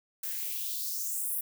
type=noise with high-pass filter sweep; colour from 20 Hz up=violet; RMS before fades=-34 dBFS; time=0.23-1.41 s; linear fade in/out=5 ms; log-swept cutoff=1500 to 12000 Hz; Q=3; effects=none